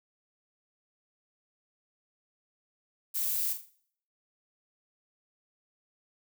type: noise with echo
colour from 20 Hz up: violet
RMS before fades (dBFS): -31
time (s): 3.14-3.54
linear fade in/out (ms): 20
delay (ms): 41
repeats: 4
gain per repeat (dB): -8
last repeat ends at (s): 3.704
effects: noise-tail reverb RT60 0.6 s tail -19 dB re dry